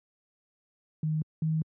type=tone pair in turn; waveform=sine; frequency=155.56 / 158.19 Hz; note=D#3 / D#3; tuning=0 / +29 cents; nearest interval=unison; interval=29 cents; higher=second; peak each=-25 / -24 dBFS; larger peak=second; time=1.03-1.22 / 1.42-1.62 s; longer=second; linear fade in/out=2 ms; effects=high-pass 100 Hz 12 dB/octave